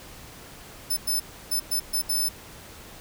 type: tone bursts at uneven times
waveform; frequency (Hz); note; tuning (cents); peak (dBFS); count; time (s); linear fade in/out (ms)
10% pulse; 5274; E8; 0; -17; 6; 0.9-0.97 / 1.07-1.2 / 1.51-1.6 / 1.71-1.8 / 1.93-2.02 / 2.09-2.29; 10
effects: pink hiss -45 dBFS RMS until 3 s